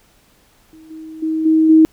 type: tone with level steps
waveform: sine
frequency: 317.3 Hz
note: D#4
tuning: 34 cents sharp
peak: -39 / -30 / -16 / -9 / -5 dBFS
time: 0.73-1.85 s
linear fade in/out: 0 ms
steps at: 0.9 / 1.22 / 1.45 / 1.69 s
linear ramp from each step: 10 ms
effects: pink hiss -54 dBFS RMS until 1.92 s